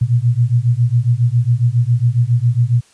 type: beating tone pair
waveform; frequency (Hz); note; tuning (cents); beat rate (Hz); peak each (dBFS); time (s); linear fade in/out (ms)
sine; 116.54 / 123.84; A#2 / B2; 0 / +5; 7.3; -14; 0.01-2.81; 10
effects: white hiss -51 dBFS RMS until 2.93 s + resampled to 22050 Hz